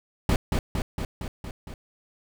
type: noise with echo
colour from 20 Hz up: brown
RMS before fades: -20 dBFS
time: 0.29-0.36 s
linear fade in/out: 2 ms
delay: 230 ms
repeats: 6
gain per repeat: -3 dB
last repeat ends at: 1.74 s
effects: none